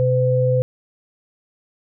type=tone pair together; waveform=sine; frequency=127 / 508 Hz; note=B2 / B4; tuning=+49 / +49 cents; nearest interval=2 octaves; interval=2400 cents; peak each=-17 dBFS; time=0-0.62 s; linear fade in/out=0 ms; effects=none